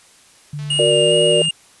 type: tone with pitch glide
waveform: sine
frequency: 146.83 to 161.05 Hz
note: D3 to E3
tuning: 0 to -40 cents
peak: -24 dBFS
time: 0.53-1.49 s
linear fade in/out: 5 ms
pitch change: +160 cents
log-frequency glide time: 0.98-1.1 s
type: click train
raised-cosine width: 0.2 ms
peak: -25 dBFS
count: 190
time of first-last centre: 0.59-1.457 s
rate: 218 Hz
type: tone with vibrato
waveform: square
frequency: 2844 Hz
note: F7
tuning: 31 cents sharp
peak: -17 dBFS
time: 0.7-1.51 s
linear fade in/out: 5 ms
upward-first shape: square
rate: 2.4 Hz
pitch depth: 11 cents each way
type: chord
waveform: sine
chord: Gb augmented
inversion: none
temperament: equal with one note detuned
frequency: 365.3 / 466.2 / 587.3 Hz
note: Gb4 / Bb4 / D5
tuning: -22 / 0 / 0 cents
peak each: -19 / -17 / -16 dBFS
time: 0.79-1.42 s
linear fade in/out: 2 ms
effects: white hiss -49 dBFS RMS until 1.8 s + resampled to 24000 Hz